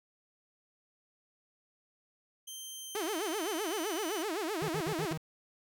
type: tone with pitch glide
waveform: 15% pulse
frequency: 3136 to 3019 Hz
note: G7 to F#7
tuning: 0 to +34 cents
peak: -35 dBFS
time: 2.47-4.23 s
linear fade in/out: 10 ms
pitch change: -66 cents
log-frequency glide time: 2.77-4 s
type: tone with vibrato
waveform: sawtooth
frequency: 370 Hz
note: F#4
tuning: in tune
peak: -29 dBFS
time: 2.95-5.13 s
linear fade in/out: 2 ms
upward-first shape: sine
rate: 7.8 Hz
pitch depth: 300 cents each way
type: tone bursts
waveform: 45% pulse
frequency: 157.8 Hz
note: D#3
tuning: 25 cents sharp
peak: -35 dBFS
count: 5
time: 4.62-5.175 s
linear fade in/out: 0 ms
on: 63 ms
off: 60 ms
effects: none